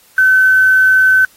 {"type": "tone with quantisation", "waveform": "sine", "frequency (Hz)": 1524, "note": "G6", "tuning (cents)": -49, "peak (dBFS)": -6, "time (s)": [0.18, 1.25], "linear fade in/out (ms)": 2, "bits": 5, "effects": ["white hiss -48 dBFS RMS until 1.36 s", "AAC 48 kbps"]}